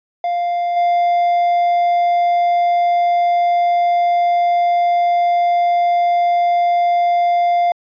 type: tone with level steps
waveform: triangle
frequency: 698.5 Hz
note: F5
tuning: in tune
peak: -14 / -10 dBFS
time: 0.24-7.72 s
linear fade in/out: 2 ms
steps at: 0.76 s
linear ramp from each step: 10 ms
effects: resampled to 11025 Hz

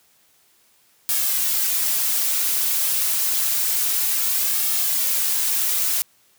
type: noise with flanger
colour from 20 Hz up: blue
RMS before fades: -21 dBFS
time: 1.09-6.02 s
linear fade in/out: 0 ms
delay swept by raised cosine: 2 to 5.9 ms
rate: 0.28 Hz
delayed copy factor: -0.6
effects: white hiss -59 dBFS RMS until 6.38 s + high-pass 60 Hz 12 dB/octave

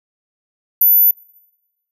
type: tone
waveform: sine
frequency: 14000 Hz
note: A9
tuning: 10 cents flat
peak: -7 dBFS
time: 0.81-1.11 s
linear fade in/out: 5 ms
effects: noise-tail reverb RT60 1.0 s tail -25 dB re dry + tanh soft clip ceiling -3 dBFS

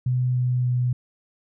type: tone with pitch steps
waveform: sine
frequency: 125.9 / 125.03 / 124.17 Hz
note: B2 / B2 / B2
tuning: +34 / +22 / +10 cents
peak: -19 dBFS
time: 0.06-0.93 s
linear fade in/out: 5 ms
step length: 290 ms
effects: none

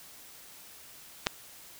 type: clicks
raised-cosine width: 0.2 ms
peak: -20 / -7 dBFS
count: 2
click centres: 1.264 / 1.269 s
effects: white hiss -51 dBFS RMS until 1.79 s

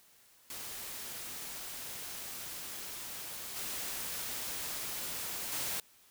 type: noise with level steps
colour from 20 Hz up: white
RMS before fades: -43 / -39 / -36 dBFS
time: 0.5-5.8 s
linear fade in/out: 2 ms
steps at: 3.56 / 5.52 s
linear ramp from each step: 2 ms
effects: white hiss -63 dBFS RMS until 6.1 s

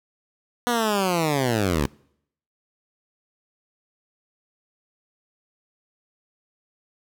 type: linear sweep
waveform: 10% pulse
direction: down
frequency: 246.1 to 65.7 Hz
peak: -12 dBFS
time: 0.67-1.86 s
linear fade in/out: 0 ms
effects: noise-tail reverb RT60 0.7 s tail -25 dB re dry

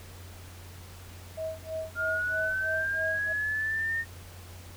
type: tone with tremolo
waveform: sine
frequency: 639 Hz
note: D#5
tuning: 46 cents sharp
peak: -30 dBFS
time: 1.37-3.33 s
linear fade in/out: 10 ms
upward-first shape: sine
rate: 3.1 Hz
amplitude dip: 100%
type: linear sweep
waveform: sine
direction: up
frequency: 1400 to 1837 Hz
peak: -27 dBFS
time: 1.95-4.05 s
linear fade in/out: 50 ms
effects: added 89 Hz sine -45 dBFS peak until 4.76 s + pink hiss -50 dBFS RMS until 4.76 s

